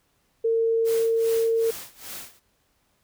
sine tone, 454.7 Hz, A#4, 43 cents flat, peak -19 dBFS, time 0.44-1.71 s, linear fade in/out 10 ms
white noise with tremolo, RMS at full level -36 dBFS, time 0.84-2.4 s, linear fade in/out 50 ms, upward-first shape sine, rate 2.5 Hz, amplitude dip 90%
effects pink hiss -68 dBFS RMS until 3.03 s

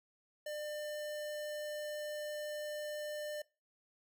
square tone, 599 Hz, D5, 34 cents sharp, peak -40 dBFS, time 0.46-3.42 s, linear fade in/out 5 ms, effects noise-tail reverb RT60 0.3 s tail -22 dB re dry

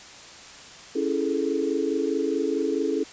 sine chord, A major seventh, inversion first, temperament equal, 277.2 / 329.6 / 415.3 / 440 Hz, C#4 / E4 / G#4 / A4, 0 / 0 / 0 / 0 cents, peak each -28 dBFS, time 0.95-3.04 s, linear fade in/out 10 ms, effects white hiss -44 dBFS RMS until 3.12 s + resampled to 16000 Hz

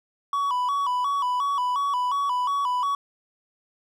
triangle tone with vibrato, 1057 Hz, C6, 17 cents sharp, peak -20 dBFS, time 0.33-2.95 s, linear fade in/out 2 ms, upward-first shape square, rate 2.8 Hz, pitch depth 110 cents each way, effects none

